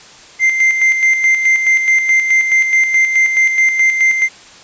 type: tone with tremolo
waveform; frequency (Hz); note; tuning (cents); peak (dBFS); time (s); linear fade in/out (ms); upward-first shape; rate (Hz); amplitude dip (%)
triangle; 2088; C7; -4; -6; 0.39-4.29; 50; square; 4.7; 50
effects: white hiss -39 dBFS RMS until 4.63 s + resampled to 16000 Hz